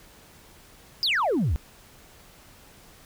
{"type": "exponential sweep", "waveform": "sine", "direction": "down", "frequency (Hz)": [5190, 58.4], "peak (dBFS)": -19, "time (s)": [1.03, 1.56], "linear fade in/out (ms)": 0, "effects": ["tanh soft clip ceiling -19 dBFS", "pink hiss -52 dBFS RMS until 3.05 s"]}